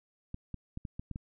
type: clicks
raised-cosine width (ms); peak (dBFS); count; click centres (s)
5; -26; 7; 0.344 / 0.543 / 0.774 / 0.852 / 0.995 / 1.113 / 1.159
effects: none